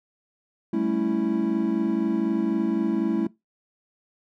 triangle chord, A dominant seventh, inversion third, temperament equal, 196 / 220 / 277.2 / 329.6 Hz, G3 / A3 / C#4 / E4, 0 / 0 / 0 / 0 cents, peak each -28 / -24 / -28 / -23 dBFS, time 0.73-3.27 s, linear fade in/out 5 ms, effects noise-tail reverb RT60 0.2 s tail -21 dB re dry

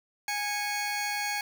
20% pulse tone pair together, 826 / 2204 Hz, G#5 / C#7, -10 / -11 cents, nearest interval octave + perfect fourth, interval 1699 cents, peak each -26 / -28 dBFS, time 0.28-1.41 s, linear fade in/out 2 ms, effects none

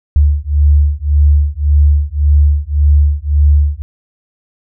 sine beating tone pair, 72.3 / 74.1 Hz, D2 / D2, -27 / +16 cents, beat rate 1.8 Hz, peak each -10 dBFS, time 0.16-3.82 s, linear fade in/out 0 ms, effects none

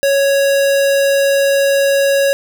square tone, 554.4 Hz, C#5, in tune, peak -11 dBFS, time 0.03-2.33 s, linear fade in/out 0 ms, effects none

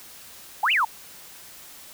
sine exponential two-way sweep, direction up then down, 740 to 3085 to 838 Hz, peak -18 dBFS, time 0.63-0.85 s, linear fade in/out 5 ms, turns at 0.72 s, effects white hiss -45 dBFS RMS until 1.93 s

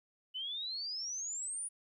sine exponential sweep, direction up, 2960 to 9800 Hz, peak -37 dBFS, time 0.34-1.69 s, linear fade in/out 20 ms, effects 13-bit

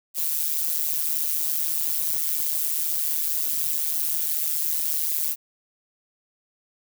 violet noise with amplitude modulation, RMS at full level -21 dBFS, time 0.14-5.36 s, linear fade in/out 50 ms, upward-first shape sine, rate 154 Hz, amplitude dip 95%, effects none

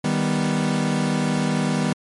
40% pulse chord, Eb augmented, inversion none, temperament equal, 155.56 / 196 / 246.9 Hz, Eb3 / G3 / B3, 0 / 0 / 0 cents, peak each -23 dBFS, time 0.04-1.93 s, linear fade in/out 5 ms, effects MP3 48 kbps

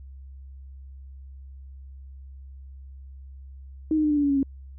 sine tone with pitch steps, 313.1 / 307 / 301 / 295.2 / 289.4 / 283.8 / 278.3 / 272.9 Hz, D#4 / D#4 / D4 / D4 / D4 / C#4 / C#4 / C#4, +11 / -23 / +43 / +9 / -25 / +41 / +7 / -27 cents, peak -19 dBFS, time 3.91-4.43 s, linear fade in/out 2 ms, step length 65 ms, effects added 67 Hz sine -40 dBFS peak until 4.78 s

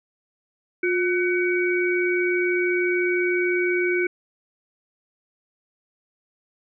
sine tone cluster, 356.4 / 1504 / 2257 Hz, F4 / F#6 / C#7, +35 / +28 / +31 cents, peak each -21 / -28 / -25 dBFS, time 0.83-4.07 s, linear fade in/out 5 ms, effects none

